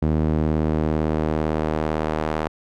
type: tone with band-pass filter sweep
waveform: sawtooth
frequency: 77.78 Hz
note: D#2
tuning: in tune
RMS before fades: -22 dBFS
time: 0.02-2.48 s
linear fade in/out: 5 ms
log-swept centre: 220 to 780 Hz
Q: 0.75
effects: none